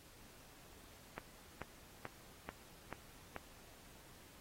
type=click train; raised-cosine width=0.5 ms; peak=-28 dBFS; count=6; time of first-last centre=1.18-3.363 s; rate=2.29 Hz; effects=pink hiss -61 dBFS RMS until 4.4 s + AAC 48 kbps